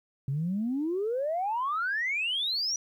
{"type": "exponential sweep", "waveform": "sine", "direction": "up", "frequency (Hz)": [130.81, 5920], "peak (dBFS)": -26, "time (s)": [0.28, 2.76], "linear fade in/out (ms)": 2, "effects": ["tanh soft clip ceiling -22 dBFS", "11-bit"]}